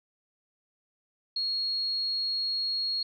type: tone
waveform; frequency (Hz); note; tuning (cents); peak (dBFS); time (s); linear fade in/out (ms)
sine; 4300; C8; +47; -27; 1.36-3.03; 5
effects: none